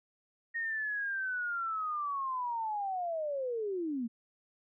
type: linear sweep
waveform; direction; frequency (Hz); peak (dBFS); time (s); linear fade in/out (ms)
sine; down; 1864.7 to 220; -32; 0.54-4.08; 20
effects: none